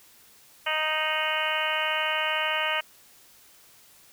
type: harmonic tone with a mistuned harmonic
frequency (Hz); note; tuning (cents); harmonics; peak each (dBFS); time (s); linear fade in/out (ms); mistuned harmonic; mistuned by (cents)
311.1; D#4; 0; 2 / 3 / 4 / 5 / 6 / 7 / 8 / 9 / 10; -33 / -33 / -33 / -33 / -33 / -33 / -33 / -33 / -33; 0.66-2.81; 10; 10; -58
effects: white hiss -55 dBFS RMS until 4.12 s